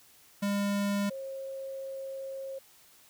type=tone pair in turn; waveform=square / sine; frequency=201.7 / 538.5 Hz; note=G3 / C5; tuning=+50 / +50 cents; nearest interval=octave + perfect fourth; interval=1700 cents; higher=second; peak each=-28 / -36 dBFS; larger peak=first; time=0.42-1.1 / 1.1-2.59 s; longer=second; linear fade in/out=10 ms; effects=white hiss -59 dBFS RMS until 3.09 s